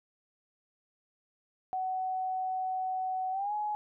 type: tone with pitch glide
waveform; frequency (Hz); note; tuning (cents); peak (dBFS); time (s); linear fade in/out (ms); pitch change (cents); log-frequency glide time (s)
sine; 749 to 840.7; F#5 to G#5; +21 to +21; -30; 1.73-3.75; 0; +200; 3.31-3.53
effects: none